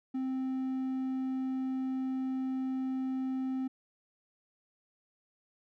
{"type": "tone", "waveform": "triangle", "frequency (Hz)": 261.6, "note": "C4", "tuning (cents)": 0, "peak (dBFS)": -29, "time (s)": [0.14, 3.68], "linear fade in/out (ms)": 10, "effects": []}